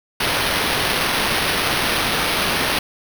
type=noise with sample-and-hold; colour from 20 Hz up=white; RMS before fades=-20 dBFS; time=0.2-2.79 s; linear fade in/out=5 ms; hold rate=7350 Hz; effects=none